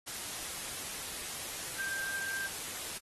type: tone in noise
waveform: sine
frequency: 1579 Hz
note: G6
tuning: 12 cents sharp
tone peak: -35 dBFS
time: 1.78-2.48 s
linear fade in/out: 20 ms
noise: white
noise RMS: -40 dBFS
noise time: 0.06-2.99 s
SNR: +2 dB
effects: AAC 32 kbps